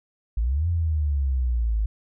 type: exponential two-way sweep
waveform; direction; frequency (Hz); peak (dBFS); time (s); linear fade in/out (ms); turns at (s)
sine; up then down; 51.91 to 87.31 to 51.91; -20; 0.37-1.86; 5; 0.68
effects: none